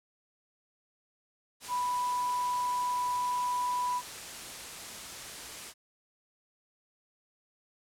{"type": "tone in noise", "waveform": "sine", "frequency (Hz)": 987.8, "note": "B5", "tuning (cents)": 0, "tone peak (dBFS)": -28, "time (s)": [1.68, 4.02], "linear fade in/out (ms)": 50, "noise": "white", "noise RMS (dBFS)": -42, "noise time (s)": [1.6, 5.74], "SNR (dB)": 11, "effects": ["low-pass 10000 Hz 12 dB/octave"]}